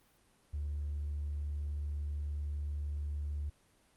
sine tone with hard clipping, 73.42 Hz, D2, in tune, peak -35 dBFS, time 0.53-3.5 s, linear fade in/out 10 ms, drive 1 dB, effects pink hiss -68 dBFS RMS until 3.96 s + Opus 32 kbps

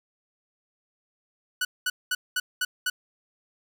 sawtooth tone bursts, 1480 Hz, F#6, in tune, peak -20 dBFS, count 6, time 1.61-2.9 s, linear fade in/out 5 ms, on 40 ms, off 210 ms, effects 10-bit

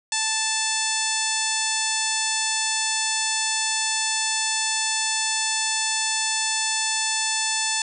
harmonic tone with a mistuned harmonic, 880 Hz, A5, in tune, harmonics 1 / 2 / 3 / 4 / 5 / 6 / 7 / 8 / 9 / 10, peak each -31 / -31 / -31 / -31 / -31 / -31 / -31 / -31 / -31 / -31 dBFS, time 0.12-7.82 s, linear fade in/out 2 ms, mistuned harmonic 9, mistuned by -33 cents, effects none

